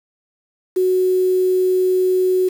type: tone with quantisation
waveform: sine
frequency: 370 Hz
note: F#4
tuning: in tune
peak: -13 dBFS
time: 0.76-2.49 s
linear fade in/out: 10 ms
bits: 6
effects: none